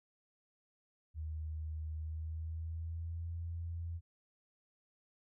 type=tone with pitch glide; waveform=sine; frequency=78.2 to 84.3 Hz; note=D#2 to E2; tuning=+9 to +39 cents; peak=-38 dBFS; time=1.14-4.01 s; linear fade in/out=50 ms; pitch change=+130 cents; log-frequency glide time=1.95-3.32 s; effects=none